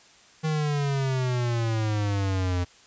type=exponential sweep; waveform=square; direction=down; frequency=158.4 to 87.7 Hz; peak=-24 dBFS; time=0.43-2.65 s; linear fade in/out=20 ms; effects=white hiss -54 dBFS RMS until 2.86 s + resampled to 16000 Hz